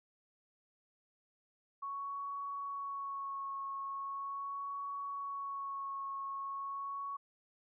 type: tone with vibrato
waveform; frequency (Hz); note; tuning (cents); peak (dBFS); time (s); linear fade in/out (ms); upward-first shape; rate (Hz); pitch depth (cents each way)
sine; 1108.7; C#6; 0; -38; 1.82-7.17; 10; sine; 0.4; 18
effects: none